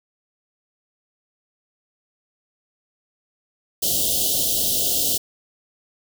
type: band-stop noise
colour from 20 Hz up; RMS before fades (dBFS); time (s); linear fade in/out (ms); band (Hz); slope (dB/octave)
white; -21; 3.82-5.18; 10; 720 to 2900; 96
effects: none